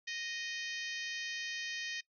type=harmonic tone; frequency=621 Hz; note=D#5; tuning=3 cents flat; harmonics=3 / 4 / 5 / 6 / 7 / 8 / 9 / 10; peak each=-42 / -44 / -46 / -48 / -49 / -50 / -51 / -52 dBFS; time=0.07-2.01 s; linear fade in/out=10 ms; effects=noise-tail reverb RT60 0.1 s tail -21 dB re dry